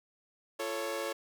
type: chord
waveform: sawtooth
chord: F augmented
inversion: none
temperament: equal with one note detuned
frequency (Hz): 342.4 / 440 / 554.4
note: F4 / A4 / C#5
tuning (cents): -34 / 0 / 0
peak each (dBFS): -37 / -35 / -32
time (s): 0.59-1.13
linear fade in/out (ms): 10
effects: none

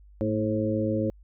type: harmonic tone with a mistuned harmonic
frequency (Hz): 107.3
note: A2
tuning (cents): -43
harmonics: 1 / 2 / 3 / 4 / 5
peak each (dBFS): -30 / -29 / -29 / -34 / -29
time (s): 0.21-1.1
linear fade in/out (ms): 0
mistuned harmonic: 2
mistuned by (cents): +59
effects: added 50 Hz sine -49 dBFS peak until 1.23 s

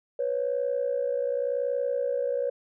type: tone pair together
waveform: sine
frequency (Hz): 492.5 / 553.4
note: B4 / C#5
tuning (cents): -5 / -3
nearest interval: major second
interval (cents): 202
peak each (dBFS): -27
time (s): 0.19-2.5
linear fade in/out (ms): 5
effects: tanh soft clip ceiling -18 dBFS

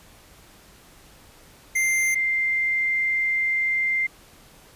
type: tone pair in turn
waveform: square / sine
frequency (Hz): 2093 / 2093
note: C7 / C7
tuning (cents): 0 / 0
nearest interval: unison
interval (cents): 0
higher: neither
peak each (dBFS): -20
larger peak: neither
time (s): 1.75-2.15 / 2.15-4.07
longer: second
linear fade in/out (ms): 10
effects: pink hiss -51 dBFS RMS until 4.75 s + resampled to 32000 Hz

